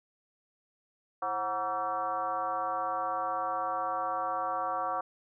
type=tone with frequency modulation; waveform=sine; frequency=942 Hz; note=A#5; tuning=18 cents sharp; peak=-29 dBFS; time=1.22-5.01 s; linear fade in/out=5 ms; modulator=204 Hz; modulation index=1.8; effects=none